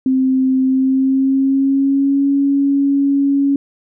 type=tone with pitch glide; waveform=sine; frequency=261.6 to 278.8 Hz; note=C4 to C#4; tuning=0 to +10 cents; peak=-11 dBFS; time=0.06-3.56 s; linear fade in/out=2 ms; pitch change=+110 cents; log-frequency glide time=0.64-2.28 s; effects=none